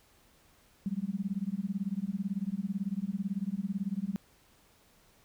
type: tone with tremolo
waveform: sine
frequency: 196 Hz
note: G3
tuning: in tune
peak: -27 dBFS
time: 0.86-4.16 s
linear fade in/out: 0 ms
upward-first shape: sine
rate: 18 Hz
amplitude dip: 100%
effects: pink hiss -64 dBFS RMS until 5.24 s